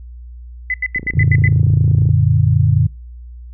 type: tone bursts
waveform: sine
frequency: 2014 Hz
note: B6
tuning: 33 cents sharp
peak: -15 dBFS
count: 7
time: 0.7-1.478 s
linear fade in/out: 2 ms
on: 40 ms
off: 83 ms
type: click train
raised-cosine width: 3 ms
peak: -16 dBFS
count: 33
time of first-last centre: 0.96-2.091 s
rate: 28.3 Hz
type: chord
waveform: sine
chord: Gb augmented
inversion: none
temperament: equal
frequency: 92.5 / 116.54 / 146.83 Hz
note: Gb2 / Bb2 / D3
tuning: 0 / 0 / 0 cents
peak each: -14 dBFS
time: 1.15-2.87 s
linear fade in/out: 10 ms
effects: noise-tail reverb RT60 0.3 s tail -26 dB re dry + added 60 Hz sine -31 dBFS peak until 3.53 s